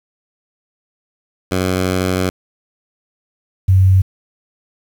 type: tone pair in turn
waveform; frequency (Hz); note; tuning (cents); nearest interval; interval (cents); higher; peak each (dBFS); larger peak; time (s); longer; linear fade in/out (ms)
10% pulse / sine; 92.5 / 94.55; F#2 / F#2; 0 / +38; unison; 38; second; -7; neither; 1.51-2.3 / 3.68-4.02; first; 10
effects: 7-bit